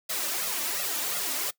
white noise with flanger, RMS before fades -30 dBFS, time 0.09-1.51 s, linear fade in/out 10 ms, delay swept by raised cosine 1.5 to 3.4 ms, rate 2.8 Hz, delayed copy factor +0.9, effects noise-tail reverb RT60 0.1 s tail -20 dB re dry + high-pass 200 Hz 12 dB/octave

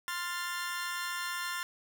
sawtooth chord, F major, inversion second, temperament equal with one note detuned, 1046.5 / 1396.9 / 1768.2 Hz, C6 / F6 / A6, 0 / 0 / +8 cents, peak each -35 / -35 / -35 dBFS, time 0.08-1.63 s, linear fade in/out 0 ms, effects none

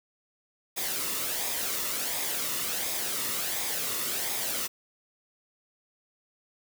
white noise with flanger, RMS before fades -31 dBFS, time 0.76-4.68 s, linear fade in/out 20 ms, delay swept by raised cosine 0.68 to 1.29 ms, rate 1.4 Hz, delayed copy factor -0.5, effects none

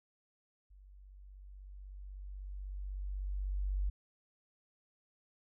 sine tone with level ramp, 48.1 Hz, G1, 32 cents flat, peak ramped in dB -55 to -30 dBFS, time 0.7-3.9 s, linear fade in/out 10 ms, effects none

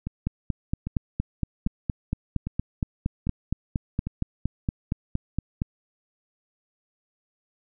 two click trains, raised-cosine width 5 ms, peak -12 / -17 dBFS, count 24 / 6, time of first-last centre 0.27-5.619 / 0.07-4.07 s, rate 4.3 / 1.25 Hz, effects none

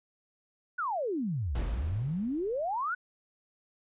sine exponential two-way sweep, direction down then up, 1524 to 43.65 to 1524 Hz, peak -29 dBFS, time 0.78-2.95 s, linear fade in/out 10 ms, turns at 1.64 s
brown noise with exponential decay, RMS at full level -31 dBFS, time 1.55-2.84 s, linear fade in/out 5 ms, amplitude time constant 280 ms
effects resampled to 8000 Hz

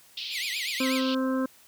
pink band-pass noise, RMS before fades -35 dBFS, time 0.17-1.15 s, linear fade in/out 5 ms, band 2700 to 4700 Hz, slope 48 dB/octave
sawtooth tone with vibrato, 2200 Hz, C#7, 14 cents flat, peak -28 dBFS, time 0.3-1.02 s, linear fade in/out 50 ms, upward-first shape triangle, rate 8.2 Hz, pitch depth 250 cents each way
harmonic tone, 261.6 Hz, C4, in tune, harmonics 1 / 2 / 4 / 5 / 6, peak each -25 / -31 / -37 / -39 / -41 dBFS, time 0.8-1.46 s, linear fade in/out 5 ms
effects white hiss -56 dBFS RMS until 1.67 s

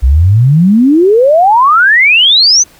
sine exponential sweep, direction up, 59.7 to 6310 Hz, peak -3 dBFS, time 0.02-2.64 s, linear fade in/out 20 ms, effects pink hiss -42 dBFS RMS until 2.79 s

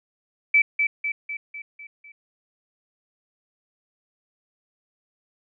sine tone with echo, 2311 Hz, D7, 28 cents flat, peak -13 dBFS, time 0.54-0.62 s, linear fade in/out 5 ms, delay 250 ms, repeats 6, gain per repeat -5 dB, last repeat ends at 2.12 s, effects none

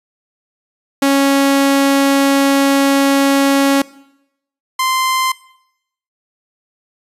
sawtooth tone pair in turn, 276.3 / 1040.8 Hz, C#4 / C6, -6 / -9 cents, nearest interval octave + major seventh, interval 2297 cents, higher second, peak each -6 / -10 dBFS, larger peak first, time 1.02-3.82 / 4.79-5.32 s, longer first, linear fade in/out 5 ms, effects noise-tail reverb RT60 0.8 s tail -20 dB re dry + resampled to 32000 Hz

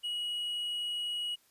triangle tone, 2908 Hz, F#7, 31 cents flat, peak -31 dBFS, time 0.03-1.36 s, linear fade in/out 20 ms, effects white hiss -67 dBFS RMS until 1.5 s + resampled to 32000 Hz

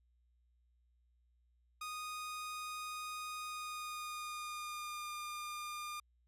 sawtooth tone with pitch glide, 1239 to 1206.5 Hz, D#6 to D6, -8 to +46 cents, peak -38 dBFS, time 1.81-6 s, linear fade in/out 5 ms, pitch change -46 cents, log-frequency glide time 3.39-5.12 s, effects added 60 Hz sine -70 dBFS peak until 6.27 s + resampled to 32000 Hz

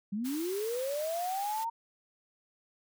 sine linear sweep, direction up, 191.1 to 932.3 Hz, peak -31 dBFS, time 0.12-1.7 s, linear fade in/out 10 ms
white high-pass noise, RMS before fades -44 dBFS, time 0.24-1.65 s, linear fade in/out 20 ms, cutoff 800 Hz, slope 96 dB/octave
effects none

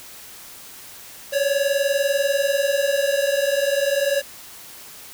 square tone pair together, 550 / 570.3 Hz, C#5 / C#5, -14 / +49 cents, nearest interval minor second, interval 63 cents, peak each -22 / -22 dBFS, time 1.32-4.22 s, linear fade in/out 20 ms, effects white hiss -41 dBFS RMS until 5.13 s

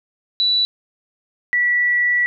sine tone pair in turn, 3951 / 1950.6 Hz, B7 / B6, 0 / -22 cents, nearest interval octave, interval 1222 cents, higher first, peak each -14 dBFS, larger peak neither, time 0.4-0.65 / 1.53-2.26 s, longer second, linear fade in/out 0 ms, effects none

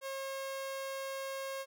sawtooth tone, 540 Hz, C#5, 45 cents flat, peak -34 dBFS, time 0.01-1.66 s, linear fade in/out 50 ms, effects none

